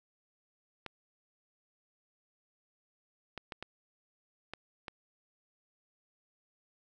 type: clicks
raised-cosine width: 0.3 ms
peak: -24 dBFS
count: 6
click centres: 0.863 / 3.377 / 3.522 / 3.626 / 4.536 / 4.882 s
effects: none